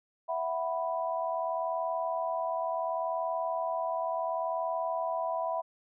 sine chord, E suspended second, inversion none, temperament equal, 659.3 / 740 / 987.8 Hz, E5 / F#5 / B5, 0 / 0 / 0 cents, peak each -32 / -36 / -34 dBFS, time 0.28-5.62 s, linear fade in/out 20 ms, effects none

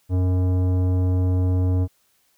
triangle tone with tanh clipping, 91.6 Hz, F#2, 17 cents flat, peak -19 dBFS, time 0.09-1.88 s, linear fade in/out 50 ms, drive 18 dB, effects white hiss -64 dBFS RMS until 2.37 s

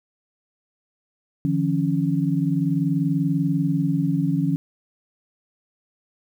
sine tone cluster, 151.7 / 172.1 / 277.2 Hz, D#3 / F3 / C#4, -44 / -25 / 0 cents, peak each -23 dBFS, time 1.45-4.56 s, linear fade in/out 0 ms, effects 9-bit

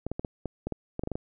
clicks, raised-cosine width 2 ms, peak -18 dBFS, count 12, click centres 0.066 / 0.116 / 0.195 / 0.248 / 0.457 / 0.67 / 0.723 / 0.994 / 1.036 / 1.074 / 1.117 / 1.155 s, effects none

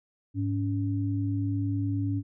sine tone pair together, 103.83 / 282.2 Hz, G#2 / C#4, 0 / +31 cents, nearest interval octave + perfect fourth, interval 1731 cents, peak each -27 / -30 dBFS, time 0.34-2.23 s, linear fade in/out 50 ms, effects none

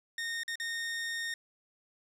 sawtooth tone with dropouts, 1842 Hz, A#6, 21 cents flat, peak -30 dBFS, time 0.18-1.34 s, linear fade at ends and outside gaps 2 ms, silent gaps 0.434-0.479 / 0.556-0.599 s, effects low-pass 9000 Hz 12 dB/octave + 10-bit

